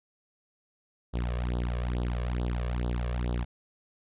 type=tone with flanger; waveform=sawtooth; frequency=60.3 Hz; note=B1; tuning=41 cents flat; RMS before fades=-30 dBFS; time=1.13-3.45 s; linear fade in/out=20 ms; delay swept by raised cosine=0.21 to 1.81 ms; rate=2.3 Hz; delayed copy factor=+1; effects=resampled to 8000 Hz